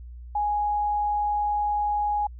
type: tone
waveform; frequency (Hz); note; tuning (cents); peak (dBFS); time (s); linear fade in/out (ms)
sine; 830.6; G#5; 0; -22; 0.35-2.27; 5
effects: added 60 Hz sine -38 dBFS peak until 2.39 s